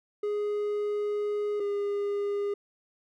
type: tone pair in turn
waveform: triangle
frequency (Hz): 415.3 / 406.3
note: G#4 / G#4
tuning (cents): 0 / -38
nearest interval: unison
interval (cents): 38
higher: first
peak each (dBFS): -25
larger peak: neither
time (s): 0.23-1.6 / 1.6-2.54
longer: first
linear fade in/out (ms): 5
effects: none